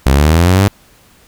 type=linear sweep; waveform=sawtooth; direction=up; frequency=64 to 101.7 Hz; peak=-3 dBFS; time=0.06-0.68 s; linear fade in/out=0 ms; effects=pink hiss -47 dBFS RMS until 1.27 s